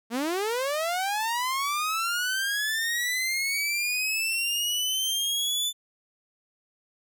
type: linear sweep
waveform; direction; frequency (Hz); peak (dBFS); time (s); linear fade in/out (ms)
sawtooth; up; 220 to 3520; -22; 0.1-5.73; 50
effects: none